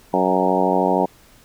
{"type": "harmonic tone with a mistuned harmonic", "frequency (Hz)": 93, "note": "F#2", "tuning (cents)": 9, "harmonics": [2, 3, 4, 5, 6, 7, 8, 9, 10], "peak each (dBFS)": [-24, -24, -24, -24, -24, -24, -24, -24, -24], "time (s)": [0.13, 1.06], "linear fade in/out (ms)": 10, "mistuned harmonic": 9, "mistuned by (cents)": -17, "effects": ["pink hiss -51 dBFS RMS until 1.44 s"]}